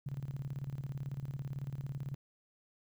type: tone with tremolo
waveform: sine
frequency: 136.7 Hz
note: C#3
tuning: 24 cents flat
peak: -35 dBFS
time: 0.06-2.15 s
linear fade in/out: 5 ms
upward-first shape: square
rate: 18 Hz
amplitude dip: 75%
effects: 12-bit